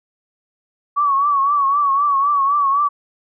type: tone with vibrato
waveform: sine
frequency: 1130 Hz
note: C#6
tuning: 33 cents sharp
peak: -13 dBFS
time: 0.96-2.89 s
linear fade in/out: 20 ms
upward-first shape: triangle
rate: 3.9 Hz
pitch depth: 84 cents each way
effects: none